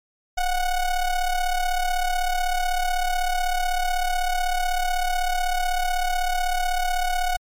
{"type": "ring-modulated tone", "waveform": "square", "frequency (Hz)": 370, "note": "F#4", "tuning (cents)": 0, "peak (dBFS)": -18, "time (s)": [0.37, 7.37], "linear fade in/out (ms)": 10, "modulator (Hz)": 352, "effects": ["MP3 64 kbps"]}